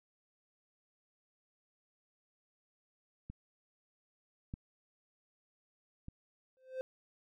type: clicks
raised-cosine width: 5 ms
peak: -32 / -28 / -33 dBFS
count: 3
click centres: 3.3 / 4.539 / 6.084 s
type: tone with exponential growth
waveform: triangle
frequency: 519 Hz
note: C5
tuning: 14 cents flat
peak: -31 dBFS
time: 6.57-6.81 s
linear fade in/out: 0 ms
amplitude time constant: 52 ms
effects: none